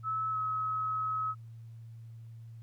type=tone with pitch glide; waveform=sine; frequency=1300 to 1281.4 Hz; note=E6 to E6; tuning=-24 to -49 cents; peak=-30 dBFS; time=0.03-1.35 s; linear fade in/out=50 ms; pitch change=-25 cents; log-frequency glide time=0.31-0.37 s; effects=added 114 Hz sine -45 dBFS peak until 2.62 s + pink hiss -73 dBFS RMS until 2.62 s